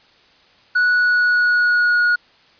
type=tone with pitch glide; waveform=triangle; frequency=1471 to 1446.6 Hz; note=F#6 to F#6; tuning=-11 to -39 cents; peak=-11 dBFS; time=0.75-2.16 s; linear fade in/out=10 ms; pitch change=-28 cents; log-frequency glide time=0.91-2.02 s; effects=white hiss -52 dBFS RMS until 2.59 s + resampled to 11025 Hz